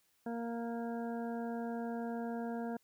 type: harmonic tone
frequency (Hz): 233.1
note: A#3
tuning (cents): 0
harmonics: 1 / 2 / 3 / 4 / 6 / 7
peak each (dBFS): -38 / -43 / -44 / -51 / -55 / -55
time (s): 0.26-2.77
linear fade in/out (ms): 5
effects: white hiss -74 dBFS RMS until 2.83 s